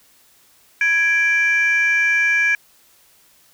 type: tone pair together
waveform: sine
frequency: 1661.2 / 2349 Hz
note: G#6 / D7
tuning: 0 / 0 cents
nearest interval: tritone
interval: 600 cents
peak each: -15 dBFS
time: 0.81-2.55 s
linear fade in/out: 2 ms
effects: tanh soft clip ceiling -10 dBFS + white hiss -54 dBFS RMS until 3.53 s